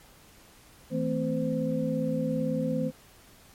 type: tone cluster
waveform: sine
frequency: 162.2 / 221.7 / 259.3 / 515 Hz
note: E3 / A3 / C4 / C5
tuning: -28 / +13 / -15 / -28 cents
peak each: -31 dBFS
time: 0.9-2.92 s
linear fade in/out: 50 ms
effects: pink hiss -55 dBFS RMS until 3.54 s + MP3 64 kbps